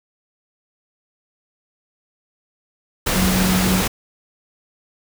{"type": "tone in noise", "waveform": "sine", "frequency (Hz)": 185.9, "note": "F#3", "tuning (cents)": 8, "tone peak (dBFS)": -17, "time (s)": [3.15, 3.82], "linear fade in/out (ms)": 10, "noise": "pink", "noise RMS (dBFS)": -20, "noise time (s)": [3.06, 3.88], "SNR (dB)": 0, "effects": []}